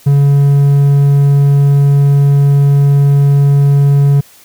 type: tone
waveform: triangle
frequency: 141.2 Hz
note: C#3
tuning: 32 cents sharp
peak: -3 dBFS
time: 0.06-4.21 s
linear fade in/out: 10 ms
effects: white hiss -42 dBFS RMS until 4.44 s